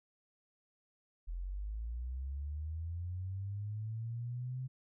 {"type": "linear sweep", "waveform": "sine", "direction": "up", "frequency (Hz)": [41.2, 130.81], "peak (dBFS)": -37, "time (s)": [1.27, 4.68], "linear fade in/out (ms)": 20, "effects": []}